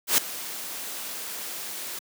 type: noise with ADSR envelope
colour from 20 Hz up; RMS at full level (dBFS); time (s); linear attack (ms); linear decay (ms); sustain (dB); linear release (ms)
white; -18; 0.07-1.99; 110; 3; -17; 4
effects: high-pass 200 Hz 12 dB/octave